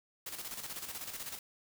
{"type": "noise with tremolo", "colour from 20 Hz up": "white", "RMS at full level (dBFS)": -41, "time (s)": [0.26, 1.39], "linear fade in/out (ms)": 5, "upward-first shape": "square", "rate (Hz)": 16, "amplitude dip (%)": 55, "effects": []}